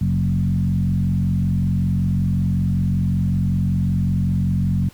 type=tone with frequency modulation; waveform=sine; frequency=136.7 Hz; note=C#3; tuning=24 cents flat; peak=-16 dBFS; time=0.01-4.89 s; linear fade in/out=5 ms; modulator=45.3 Hz; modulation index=1.5; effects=pink hiss -49 dBFS RMS until 4.93 s